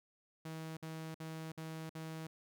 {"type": "tone bursts", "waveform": "sawtooth", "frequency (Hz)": 160, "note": "D#3", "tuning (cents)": 49, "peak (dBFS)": -39, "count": 5, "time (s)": [0.45, 2.27], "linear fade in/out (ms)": 5, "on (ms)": 320, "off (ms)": 55, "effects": []}